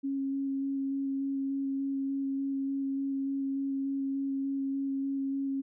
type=tone with vibrato; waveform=sine; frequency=273.2 Hz; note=C#4; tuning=25 cents flat; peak=-29 dBFS; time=0.03-5.62 s; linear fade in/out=20 ms; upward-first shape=square; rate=3.4 Hz; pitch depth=8 cents each way; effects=none